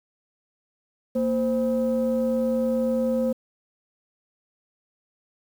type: tone pair together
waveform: sine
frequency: 232.1 / 521 Hz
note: A#3 / C5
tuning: -7 / -7 cents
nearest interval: octave + major second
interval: 1400 cents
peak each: -22 dBFS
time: 1.15-3.33 s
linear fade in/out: 10 ms
effects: tanh soft clip ceiling -16 dBFS + 8-bit